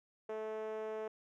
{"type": "tone with band-pass filter", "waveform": "5% pulse", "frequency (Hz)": 217.6, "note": "A3", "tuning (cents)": -19, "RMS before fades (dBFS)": -41, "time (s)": [0.29, 1.08], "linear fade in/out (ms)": 5, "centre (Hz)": 500, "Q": 6.3, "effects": []}